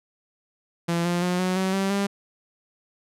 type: tone with pitch steps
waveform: sawtooth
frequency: 170 / 174.58 / 179.28 / 184.11 / 189.06 / 194.15 / 199.38 Hz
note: F3 / F3 / F3 / F#3 / F#3 / G3 / G3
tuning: -46 / 0 / +46 / -8 / +38 / -16 / +30 cents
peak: -18 dBFS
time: 0.88-2.07 s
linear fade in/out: 10 ms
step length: 170 ms
effects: low-pass 11000 Hz 12 dB/octave